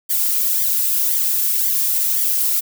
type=noise with flanger; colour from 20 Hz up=violet; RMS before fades=-18 dBFS; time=0.09-2.61 s; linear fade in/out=20 ms; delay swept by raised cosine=0.74 to 2.64 ms; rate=1.9 Hz; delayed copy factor=-0.85; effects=none